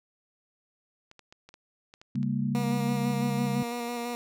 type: clicks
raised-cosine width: 0.2 ms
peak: -32 dBFS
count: 12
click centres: 1.114 / 1.193 / 1.325 / 1.49 / 1.541 / 1.939 / 2.015 / 2.156 / 2.23 / 2.56 / 2.805 / 2.893 s
type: chord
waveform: sine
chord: G diminished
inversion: second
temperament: equal with one note detuned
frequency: 138.59 / 200.7 / 233.1 Hz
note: Db3 / G3 / Bb3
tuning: 0 / +41 / 0 cents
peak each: -30 dBFS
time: 2.15-3.63 s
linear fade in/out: 5 ms
type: tone with vibrato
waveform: 15% pulse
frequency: 238.8 Hz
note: A#3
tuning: 42 cents sharp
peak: -25 dBFS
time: 2.55-4.15 s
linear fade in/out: 0 ms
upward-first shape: square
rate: 6 Hz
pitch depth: 17 cents each way
effects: none